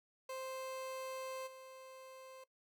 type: tone with level steps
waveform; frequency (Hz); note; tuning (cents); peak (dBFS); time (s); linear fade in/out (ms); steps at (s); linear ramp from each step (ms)
30% pulse; 523.3; C5; 0; -40 / -50; 0.29-2.44; 5; 1.46; 20
effects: noise-tail reverb RT60 0.1 s tail -19 dB re dry